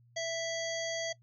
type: harmonic tone with a mistuned harmonic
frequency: 660 Hz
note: E5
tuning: 2 cents sharp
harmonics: 1 / 3 / 5 / 7 / 9 / 10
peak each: -35 / -40 / -42 / -43 / -45 / -45 dBFS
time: 0.16-1.13 s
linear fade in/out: 10 ms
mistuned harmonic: 10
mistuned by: -21 cents
effects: noise-tail reverb RT60 0.1 s tail -21 dB re dry + added 119 Hz sine -60 dBFS peak until 1.22 s